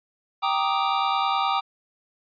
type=chord; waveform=square; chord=Eb major seventh; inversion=first; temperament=equal; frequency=784 / 932.3 / 1174.7 / 1244.5 Hz; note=G5 / Bb5 / D6 / Eb6; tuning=0 / 0 / 0 / 0 cents; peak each=-26 / -29 / -29 / -27 dBFS; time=0.42-1.61 s; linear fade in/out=20 ms; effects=resampled to 11025 Hz